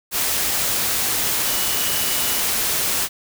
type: tone in noise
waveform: sine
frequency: 2939 Hz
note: F#7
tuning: 12 cents flat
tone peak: -31 dBFS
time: 1.45-2.44 s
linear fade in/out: 50 ms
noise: white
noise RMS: -21 dBFS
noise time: 0.11-3.09 s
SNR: -13 dB
effects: none